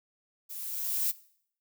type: noise with level ramp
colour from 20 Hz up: violet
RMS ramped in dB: -41 to -27 dBFS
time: 0.49-1.12 s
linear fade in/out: 20 ms
effects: noise-tail reverb RT60 0.6 s tail -19 dB re dry